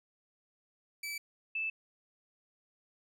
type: tone pair in turn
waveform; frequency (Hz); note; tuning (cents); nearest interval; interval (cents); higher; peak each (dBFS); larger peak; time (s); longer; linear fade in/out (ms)
sawtooth / sine; 2308 / 2632; D7 / E7; -31 / -3; major second; 228; second; -34 / -32; second; 1.03-1.18 / 1.55-1.7; neither; 5
effects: none